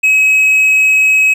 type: tone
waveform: triangle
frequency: 2554 Hz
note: D#7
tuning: 45 cents sharp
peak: -5 dBFS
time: 0.03-1.34 s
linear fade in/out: 10 ms
effects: none